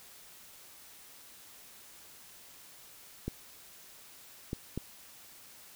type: clicks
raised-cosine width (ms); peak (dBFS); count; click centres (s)
3; -21; 3; 3.28 / 4.531 / 4.776
effects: white hiss -54 dBFS RMS until 5.75 s